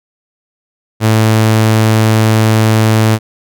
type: tone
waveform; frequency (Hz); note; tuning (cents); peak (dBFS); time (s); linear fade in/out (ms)
sawtooth; 110; A2; 0; -3; 1-3.19; 50
effects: none